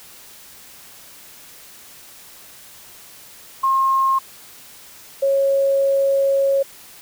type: tone pair in turn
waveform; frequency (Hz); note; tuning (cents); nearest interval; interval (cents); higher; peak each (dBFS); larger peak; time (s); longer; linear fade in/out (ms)
sine; 1070 / 549.1; C6 / C#5; +38 / -17; octave; 1155; first; -14; neither; 3.63-4.19 / 5.22-6.63; second; 10
effects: white hiss -43 dBFS RMS until 7.01 s